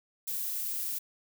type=noise; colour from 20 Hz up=violet; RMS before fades=-34 dBFS; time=0.27-0.99 s; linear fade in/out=10 ms; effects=none